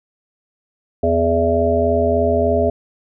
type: harmonic tone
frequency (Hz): 83.4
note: E2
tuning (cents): +21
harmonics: 1 / 3 / 5 / 7 / 8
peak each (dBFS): -21 / -22 / -19 / -20 / -18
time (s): 1.03-2.7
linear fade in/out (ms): 5
effects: none